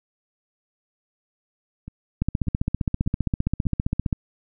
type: two click trains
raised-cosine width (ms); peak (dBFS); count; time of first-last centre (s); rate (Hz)
5; -23 / -9; 4 / 30; 1.88-3.655 / 2.22-4.128; 1.69 / 15.2
effects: none